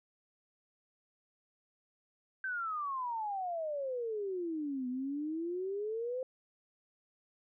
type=exponential two-way sweep; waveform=sine; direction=down then up; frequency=1568 to 246.9 to 522 Hz; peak=-34 dBFS; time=2.44-6.23 s; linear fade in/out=2 ms; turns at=4.88 s; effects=none